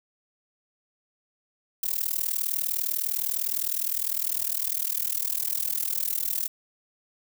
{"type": "noise with amplitude modulation", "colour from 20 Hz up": "violet", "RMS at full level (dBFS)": -24, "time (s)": [1.83, 6.48], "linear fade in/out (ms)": 5, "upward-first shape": "sine", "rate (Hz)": 39.8, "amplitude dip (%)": 95, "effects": []}